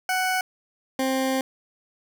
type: tone pair in turn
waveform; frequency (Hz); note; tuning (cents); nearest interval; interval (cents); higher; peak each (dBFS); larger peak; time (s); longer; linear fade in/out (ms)
20% pulse; 744 / 263.8; F#5 / C4; +9 / +14; octave + tritone; 1795; first; -17; neither; 0.09-0.41 / 0.99-1.41; second; 2
effects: none